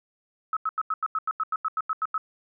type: tone bursts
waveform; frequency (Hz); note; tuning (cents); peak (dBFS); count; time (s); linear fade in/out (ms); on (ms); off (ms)
sine; 1289; E6; -39; -23; 14; 0.53-2.179; 2; 37; 87
effects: none